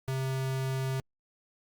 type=tone; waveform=square; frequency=132.5 Hz; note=C3; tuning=22 cents sharp; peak=-30 dBFS; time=0.08-1 s; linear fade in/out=0 ms; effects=Opus 48 kbps